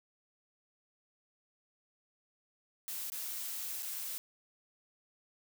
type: noise with dropouts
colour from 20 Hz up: blue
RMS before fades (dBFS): -40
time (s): 2.88-4.18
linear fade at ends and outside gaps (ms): 0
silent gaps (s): 3.1-3.12 / 3.824-3.829
effects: none